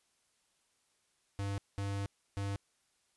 square tone bursts at uneven times, 99.6 Hz, G2, 28 cents sharp, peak -35 dBFS, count 3, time 1.39-1.58 / 1.78-2.06 / 2.37-2.56 s, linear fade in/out 0 ms, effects white hiss -75 dBFS RMS until 3.16 s + resampled to 24000 Hz

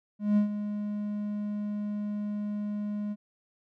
triangle tone with ADSR envelope, 207.7 Hz, G#3, in tune, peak -17 dBFS, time 0.19-3.16 s, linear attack 180 ms, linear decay 110 ms, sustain -11 dB, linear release 43 ms, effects none

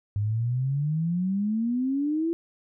sine exponential sweep, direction up, 100.5 to 340 Hz, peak -23 dBFS, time 0.16-2.33 s, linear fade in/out 0 ms, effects none

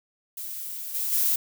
violet noise with level steps, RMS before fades -35 / -28 / -23 dBFS, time 0.37-1.36 s, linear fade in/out 5 ms, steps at 0.94 / 1.12 s, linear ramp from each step 10 ms, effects none

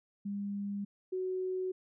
sine tone pair in turn, 201.5 / 371.7 Hz, G3 / F#4, +48 / +8 cents, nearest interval major seventh, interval 1060 cents, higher second, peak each -34 / -32 dBFS, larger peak second, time 0.25-0.85 / 1.12-1.72 s, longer neither, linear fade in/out 10 ms, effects none

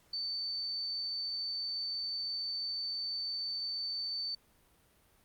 sine tone, 4543 Hz, C#8, 42 cents sharp, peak -34 dBFS, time 0.13-4.35 s, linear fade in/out 5 ms, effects pink hiss -67 dBFS RMS until 5.24 s + Opus 48 kbps

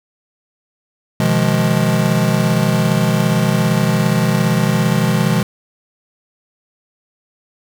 square chord, F half-diminished seventh, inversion second, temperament just, 125.72 / 157.15 / 174.61 / 209.5 Hz, Cb3 / Eb3 / F3 / Ab3, +31 / +18 / 0 / +15 cents, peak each -19 dBFS, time 1.2-5.43 s, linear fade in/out 2 ms, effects none

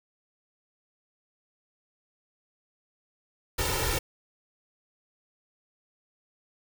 pink noise with comb filter, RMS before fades -28 dBFS, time 3.58-3.99 s, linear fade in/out 10 ms, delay 2.2 ms, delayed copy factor +0.95, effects none

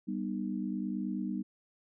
sine chord, G augmented, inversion none, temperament just, 196 / 245 / 306.2 Hz, G3 / B3 / D#4, 0 / -14 / -28 cents, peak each -35 / -37 / -38 dBFS, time 0.07-1.43 s, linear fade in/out 20 ms, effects none

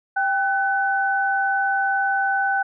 sine tone pair together, 787.2 / 1505 Hz, G5 / F#6, +7 / +29 cents, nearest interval major seventh, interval 1122 cents, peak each -21 dBFS, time 0.16-2.63 s, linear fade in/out 10 ms, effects none

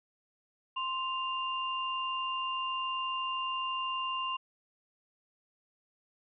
sine tone pair together, 1046.5 / 2794 Hz, C6 / F7, 0 / 0 cents, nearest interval octave + perfect fourth, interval 1700 cents, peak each -33 / -36 dBFS, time 0.76-4.37 s, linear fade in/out 10 ms, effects none

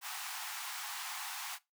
pink high-pass noise, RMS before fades -42 dBFS, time 0.01-1.59 s, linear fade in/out 50 ms, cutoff 740 Hz, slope 96 dB/octave, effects noise-tail reverb RT60 0.2 s tail -19 dB re dry

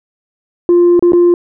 sine tone with dropouts, 349.2 Hz, F4, in tune, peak -3 dBFS, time 0.69-1.34 s, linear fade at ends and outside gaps 1 ms, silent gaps 0.994-1.025 / 1.121-1.133 s, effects tanh soft clip ceiling -3 dBFS

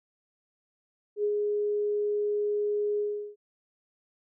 sine tone with ADSR envelope, 415.3 Hz, G#4, in tune, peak -23 dBFS, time 1.16-3.36 s, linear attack 78 ms, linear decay 70 ms, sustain -2 dB, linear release 370 ms, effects none

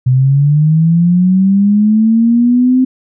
sine linear sweep, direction up, 125.2 to 259.9 Hz, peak -6 dBFS, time 0.06-2.85 s, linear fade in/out 10 ms, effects none

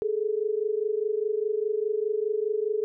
sine tone pair together, 415.1 / 440 Hz, G#4 / A4, -1 / 0 cents, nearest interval minor second, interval 101 cents, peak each -27 dBFS, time 0.02-2.84 s, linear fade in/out 0 ms, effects none

